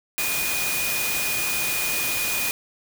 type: tone in noise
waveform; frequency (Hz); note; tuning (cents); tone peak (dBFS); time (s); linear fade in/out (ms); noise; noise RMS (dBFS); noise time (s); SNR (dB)
sine; 2460; D#7; -20; -27; 0.18-2.51; 0; white; -26; 0.18-2.51; -4
effects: none